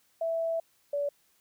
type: tone pair in turn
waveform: sine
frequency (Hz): 659.3 / 573.9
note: E5 / D5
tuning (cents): 0 / -40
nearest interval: major second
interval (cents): 240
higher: first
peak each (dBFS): -27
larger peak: neither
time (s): 0.21-0.6 / 0.93-1.09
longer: first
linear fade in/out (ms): 5
effects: white hiss -68 dBFS RMS until 1.4 s